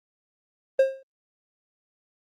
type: tone with exponential decay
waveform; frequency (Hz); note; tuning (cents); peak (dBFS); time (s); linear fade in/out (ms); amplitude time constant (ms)
triangle; 534; C5; +35; -10; 0.79-1.03; 5; 51
effects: Opus 24 kbps